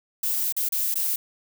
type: noise with dropouts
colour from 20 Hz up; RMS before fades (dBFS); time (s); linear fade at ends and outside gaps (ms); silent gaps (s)
violet; -25; 0.23-1.16; 5; 0.525-0.565 / 0.689-0.722 / 0.943-0.955
effects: none